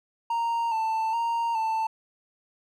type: tone with vibrato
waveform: triangle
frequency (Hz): 908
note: A#5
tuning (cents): -46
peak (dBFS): -22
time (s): 0.3-1.87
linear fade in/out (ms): 5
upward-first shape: square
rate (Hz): 1.2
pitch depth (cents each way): 39
effects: none